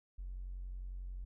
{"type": "tone with tanh clipping", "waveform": "triangle", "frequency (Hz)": 45.57, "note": "F#1", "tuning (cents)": -26, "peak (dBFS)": -40, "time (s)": [0.18, 1.25], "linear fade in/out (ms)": 10, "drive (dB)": 1, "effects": []}